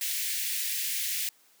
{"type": "high-pass noise", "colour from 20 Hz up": "white", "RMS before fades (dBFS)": -31, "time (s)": [0.01, 1.29], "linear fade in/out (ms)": 2, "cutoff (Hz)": 1800, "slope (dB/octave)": 48, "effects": ["white hiss -62 dBFS RMS until 1.6 s", "high-pass 200 Hz 12 dB/octave"]}